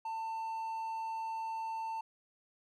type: tone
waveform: triangle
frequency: 895 Hz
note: A5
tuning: 29 cents sharp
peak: -34 dBFS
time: 0.05-2.01 s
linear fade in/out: 5 ms
effects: none